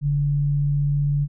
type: tone pair together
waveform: sine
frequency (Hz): 42.63 / 143.4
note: F1 / D3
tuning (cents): -41 / -41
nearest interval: octave + major sixth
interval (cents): 2100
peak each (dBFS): -29 / -18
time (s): 0.01-1.28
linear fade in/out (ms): 50
effects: none